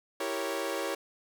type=chord; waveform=sawtooth; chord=E diminished seventh; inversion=none; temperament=equal; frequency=329.6 / 392 / 466.2 / 554.4 Hz; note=E4 / G4 / Bb4 / Db5; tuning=0 / 0 / 0 / 0 cents; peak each=-34 / -33 / -34 / -31 dBFS; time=0.2-0.95 s; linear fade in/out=5 ms; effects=none

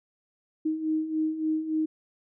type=beating tone pair; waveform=sine; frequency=311.1 / 314.6 Hz; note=D#4 / D#4; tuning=0 / +19 cents; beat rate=3.5 Hz; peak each=-32 / -26 dBFS; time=0.65-1.86 s; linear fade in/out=10 ms; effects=none

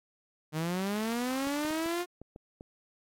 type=linear sweep; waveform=sawtooth; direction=up; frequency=150.8 to 358.2 Hz; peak=-26 dBFS; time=0.52-2.06 s; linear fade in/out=50 ms
type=clicks; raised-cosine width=2 ms; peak=-32 dBFS; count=7; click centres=1.471 / 1.65 / 1.707 / 1.86 / 2.216 / 2.361 / 2.609 s
effects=AAC 64 kbps

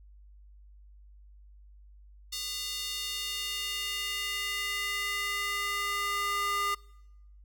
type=tone with high-pass filter sweep; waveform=square; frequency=404.2 Hz; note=G#4; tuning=47 cents flat; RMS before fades=-33 dBFS; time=2.32-6.75 s; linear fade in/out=10 ms; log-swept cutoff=4200 to 1200 Hz; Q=1.9; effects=noise-tail reverb RT60 0.9 s tail -24 dB re dry + added 50 Hz sine -51 dBFS peak until 7.44 s

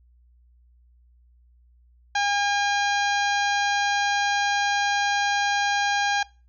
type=harmonic tone; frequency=810 Hz; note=G#5; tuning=43 cents flat; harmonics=1 / 2 / 3 / 4 / 5 / 6 / 7 / 8; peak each=-23 / -25 / -32 / -33 / -34 / -39 / -39 / -38 dBFS; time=2.15-6.23 s; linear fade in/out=5 ms; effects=noise-tail reverb RT60 0.3 s tail -22 dB re dry + added 60 Hz sine -54 dBFS peak until 6.48 s

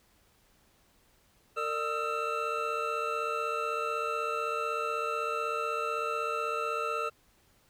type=tone cluster; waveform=triangle; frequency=455.8 / 598 / 1270 / 1346 / 2679 Hz; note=A#4 / D5 / D#6 / E6 / E7; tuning=-39 / +31 / +35 / +36 / +27 cents; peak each=-34 / -37 / -34 / -32 / -38 dBFS; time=1.56-7.1 s; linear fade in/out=20 ms; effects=pink hiss -66 dBFS RMS until 7.69 s

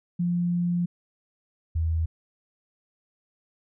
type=tone pair in turn; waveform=sine; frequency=174.61 / 81.18 Hz; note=F3 / E2; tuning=0 / -26 cents; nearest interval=octave + minor second; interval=1326 cents; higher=first; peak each=-22 / -22 dBFS; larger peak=neither; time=0.19-0.86 / 1.75-2.06 s; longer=first; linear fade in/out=10 ms; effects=none

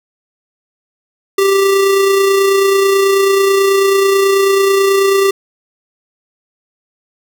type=tone with amplitude modulation; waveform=square; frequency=392 Hz; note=G4; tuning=in tune; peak=-8 dBFS; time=1.38-5.31 s; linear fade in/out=5 ms; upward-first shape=sine; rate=29.2 Hz; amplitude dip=30%; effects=none

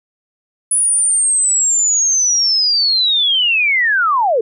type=linear sweep; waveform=sine; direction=down; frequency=9956 to 415.3 Hz; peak=-11 dBFS; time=0.71-4.41 s; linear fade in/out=5 ms; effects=none

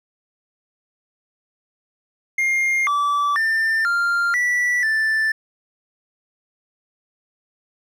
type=tone with pitch steps; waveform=triangle; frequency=2121 / 1157 / 1791 / 1394 / 1958 / 1764 Hz; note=C7 / D6 / A6 / F6 / B6 / A6; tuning=+23 / -26 / +30 / -4 / -15 / +4 cents; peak=-15 dBFS; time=2.38-5.32 s; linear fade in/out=5 ms; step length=490 ms; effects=none

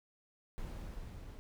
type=noise with level ramp; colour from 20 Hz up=brown; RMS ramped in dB=-42 to -49 dBFS; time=0.58-1.39 s; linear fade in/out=0 ms; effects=none

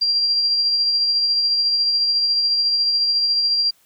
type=tone with tremolo; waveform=sine; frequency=4750 Hz; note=D8; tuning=19 cents sharp; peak=-14 dBFS; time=0.01-3.71 s; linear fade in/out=10 ms; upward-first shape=triangle; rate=14 Hz; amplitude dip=35%; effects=white hiss -58 dBFS RMS until 3.85 s

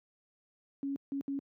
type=tone bursts at uneven times; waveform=sine; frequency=277.2 Hz; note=C#4; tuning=in tune; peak=-32 dBFS; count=3; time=0.83-0.96 / 1.12-1.21 / 1.28-1.39 s; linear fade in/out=0 ms; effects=high-pass 150 Hz 12 dB/octave

